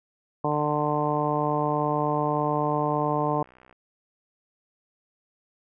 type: harmonic tone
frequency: 149.1 Hz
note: D3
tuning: 27 cents sharp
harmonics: 1 / 2 / 3 / 4 / 5 / 6 / 7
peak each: -30 / -30 / -30 / -30 / -30 / -30 / -30 dBFS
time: 0.44-3.43 s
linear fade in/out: 5 ms
type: click train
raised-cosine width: 0.5 ms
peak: -37 dBFS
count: 204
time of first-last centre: 0.52-3.727 s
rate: 63.3 Hz
effects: none